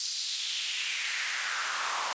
pink noise with high-pass filter sweep, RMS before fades -32 dBFS, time 0-2.13 s, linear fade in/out 2 ms, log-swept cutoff 5000 to 920 Hz, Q 2.7, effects resampled to 16000 Hz

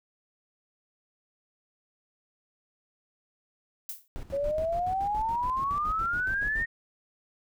violet noise with exponential decay, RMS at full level -33 dBFS, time 3.89-4.08 s, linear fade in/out 2 ms, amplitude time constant 41 ms
brown noise with tremolo, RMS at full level -38 dBFS, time 4.16-6.65 s, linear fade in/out 0 ms, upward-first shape square, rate 7.1 Hz, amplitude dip 75%
sine exponential sweep, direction up, 546 to 1870 Hz, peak -26 dBFS, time 4.32-6.66 s, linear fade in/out 20 ms
effects none

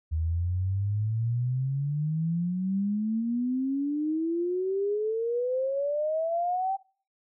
sine exponential sweep, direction up, 77.78 to 784 Hz, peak -25 dBFS, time 0.11-6.77 s, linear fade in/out 20 ms, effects noise-tail reverb RT60 0.4 s tail -20 dB re dry

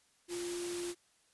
sine tone in noise, 349.2 Hz, F4, in tune, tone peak -37 dBFS, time 0.28-0.95 s, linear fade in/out 50 ms, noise white, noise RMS -43 dBFS, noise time 0.28-0.95 s, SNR +3 dB, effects white hiss -70 dBFS RMS until 1.33 s + resampled to 24000 Hz

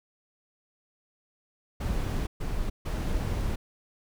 brown noise bursts at uneven times, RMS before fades -29 dBFS, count 3, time 1.8-2.27 / 2.4-2.7 / 2.85-3.56 s, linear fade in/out 10 ms, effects none

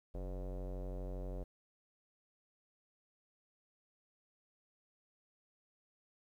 square tone with low-pass filter, 46.25 Hz, F#1, in tune, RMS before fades -42 dBFS, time 0.14-1.44 s, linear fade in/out 10 ms, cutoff 560 Hz, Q 3.2, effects 12-bit

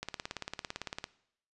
click train, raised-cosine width 0.2 ms, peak -19 dBFS, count 19, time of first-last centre 0.03-1.041 s, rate 17.8 Hz, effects noise-tail reverb RT60 0.7 s tail -19 dB re dry + resampled to 24000 Hz

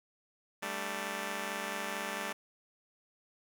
5% pulse chord, G suspended second, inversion none, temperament just, 196 / 220.5 / 294 Hz, G3 / A3 / D4, 0 / +4 / +2 cents, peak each -29 / -29 / -33 dBFS, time 0.62-2.33 s, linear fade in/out 10 ms, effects none

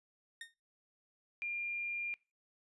30% pulse tone with exponential decay, 1839 Hz, A#6, 24 cents flat, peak -38 dBFS, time 0.41-0.54 s, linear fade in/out 2 ms, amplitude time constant 27 ms
sine tone, 2400 Hz, D7, 37 cents sharp, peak -36 dBFS, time 1.42-2.14 s, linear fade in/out 0 ms
effects noise-tail reverb RT60 0.3 s tail -23 dB re dry + resampled to 24000 Hz

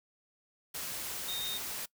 sine tone in noise, 3696 Hz, A#7, 16 cents flat, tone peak -35 dBFS, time 1.28-1.58 s, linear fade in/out 10 ms, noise white, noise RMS -39 dBFS, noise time 0.74-1.86 s, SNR +1 dB, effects noise-tail reverb RT60 0.1 s tail -22 dB re dry

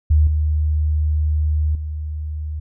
sine tone with level steps, 76.3 Hz, D#2, 33 cents flat, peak -10 / -15 / -23 dBFS, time 0.1-2.6 s, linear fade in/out 10 ms, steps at 0.27 / 1.75 s, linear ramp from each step 2 ms, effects none

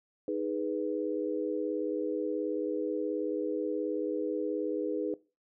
sine chord, G# minor, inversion second, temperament equal, 311.1 / 415.3 / 493.9 Hz, D#4 / G#4 / B4, 0 / 0 / 0 cents, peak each -34 dBFS, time 0.28-5.14 s, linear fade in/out 2 ms, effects noise-tail reverb RT60 0.3 s tail -20 dB re dry

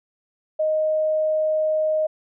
sine tone, 622.3 Hz, D#5, in tune, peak -18 dBFS, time 0.59-2.07 s, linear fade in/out 10 ms, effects none

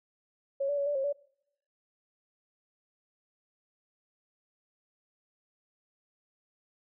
sine tone with pitch steps, 551 / 576 / 563 / 582 / 539 / 573 Hz, C#5 / D5 / C#5 / D5 / C#5 / D5, -11 / -34 / +27 / -16 / -49 / -43 cents, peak -27 dBFS, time 0.6-1.128 s, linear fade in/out 10 ms, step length 88 ms, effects noise-tail reverb RT60 0.7 s tail -24 dB re dry

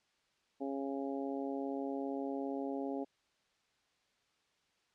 harmonic tone, 137.5 Hz, C#3, 14 cents flat, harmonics 2 / 3 / 4 / 5 / 6, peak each -38 / -42 / -44 / -46 / -48 dBFS, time 0.6-3.05 s, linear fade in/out 20 ms, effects white hiss -75 dBFS RMS until 4.94 s + low-pass 5000 Hz 12 dB/octave

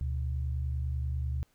sine tone pair together, 73.29 / 123.47 Hz, D2 / B2, -3 / 0 cents, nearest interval major sixth, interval 903 cents, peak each -30 / -36 dBFS, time 0.01-1.43 s, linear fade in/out 0 ms, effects pink hiss -70 dBFS RMS until 1.54 s

